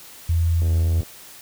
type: tone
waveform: sine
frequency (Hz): 83.9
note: E2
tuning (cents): +31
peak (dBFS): -16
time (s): 0.29-1.01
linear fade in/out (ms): 5
type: click train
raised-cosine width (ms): 2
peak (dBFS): -23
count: 34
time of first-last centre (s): 0.62-1.032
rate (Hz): 80.1
effects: white hiss -43 dBFS RMS until 1.41 s